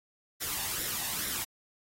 white noise with flanger, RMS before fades -34 dBFS, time 0.4-1.45 s, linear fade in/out 20 ms, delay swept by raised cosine 0.54 to 1.11 ms, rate 2.3 Hz, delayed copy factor +0.55, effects AAC 48 kbps

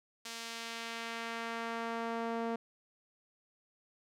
sawtooth tone with band-pass filter sweep, 230 Hz, A#3, 23 cents flat, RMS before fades -39 dBFS, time 0.25-2.56 s, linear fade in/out 5 ms, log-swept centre 5300 to 590 Hz, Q 0.77, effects none

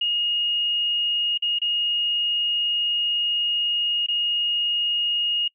sine tone with dropouts, 2862 Hz, F7, 42 cents sharp, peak -20 dBFS, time 0.01-5.48 s, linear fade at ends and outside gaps 5 ms, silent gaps 1.377-1.422 / 1.588-1.616 / 4.064-4.084 s, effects noise-tail reverb RT60 0.1 s tail -24 dB re dry

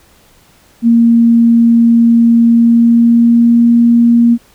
sine tone with pitch glide, 232.5 to 235.2 Hz, A#3 to A#3, -4 to +16 cents, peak -4 dBFS, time 0.82-4.38 s, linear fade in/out 50 ms, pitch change +20 cents, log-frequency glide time 2.46-3.71 s, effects pink hiss -47 dBFS RMS until 4.54 s

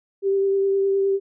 sine tone with vibrato, 392 Hz, G4, in tune, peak -17 dBFS, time 0.22-1.2 s, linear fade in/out 50 ms, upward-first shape triangle, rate 9.7 Hz, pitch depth 16 cents each way, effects none

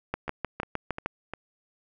two click trains, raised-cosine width 0.5 ms, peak -19 / -13 dBFS, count 4 / 7, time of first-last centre 0.28-1.336 / 0.14-1.06 s, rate 2.84 / 6.52 Hz, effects none

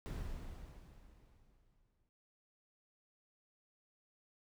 brown noise with exponential decay, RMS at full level -40 dBFS, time 0.06-2.09 s, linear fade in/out 0 ms, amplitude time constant 440 ms, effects noise-tail reverb RT60 0.2 s tail -19 dB re dry

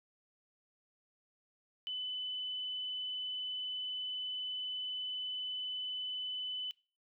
sine tone, 3008 Hz, F#7, 28 cents sharp, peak -36 dBFS, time 1.87-6.71 s, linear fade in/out 0 ms, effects noise-tail reverb RT60 0.4 s tail -22 dB re dry

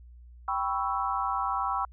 sine chord, C# half-diminished seventh, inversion second, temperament equal, 784 / 987.8 / 1108.7 / 1318.5 Hz, G5 / B5 / C#6 / E6, 0 / 0 / 0 / 0 cents, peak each -32 dBFS, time 0.48-1.85 s, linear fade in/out 2 ms, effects added 60 Hz sine -47 dBFS peak until 1.92 s

